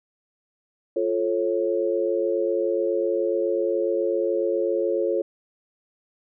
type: chord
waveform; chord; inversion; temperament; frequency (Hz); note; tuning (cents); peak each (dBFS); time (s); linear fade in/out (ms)
sine; F augmented; none; just; 349.2 / 436.5 / 545.7; F4 / A4 / C#5; 0 / -14 / -27; -25; 0.96-5.22; 5
effects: none